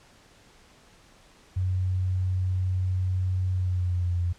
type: tone with pitch glide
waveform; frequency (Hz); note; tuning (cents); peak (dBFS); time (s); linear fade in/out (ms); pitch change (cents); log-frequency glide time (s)
sine; 92.5 to 87.66; F#2 to F2; 0 to +7; -23; 1.56-4.33; 10; -93; 3.52-4.2
effects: pink hiss -56 dBFS RMS until 4.38 s + low-pass 8000 Hz 12 dB/octave